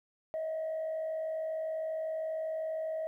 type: tone with frequency modulation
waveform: sine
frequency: 637 Hz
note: D#5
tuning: 41 cents sharp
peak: -31 dBFS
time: 0.34-3.07 s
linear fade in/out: 0 ms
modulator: 52.6 Hz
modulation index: 0.32
effects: tanh soft clip ceiling -30 dBFS + 12-bit